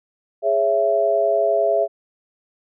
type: chord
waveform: sine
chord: C# minor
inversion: second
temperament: just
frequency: 415.8 / 554.4 / 665.2 Hz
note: G#4 / C#5 / E5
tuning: +2 / 0 / +16 cents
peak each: -22 / -22 / -17 dBFS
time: 0.42-1.88 s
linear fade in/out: 50 ms
effects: none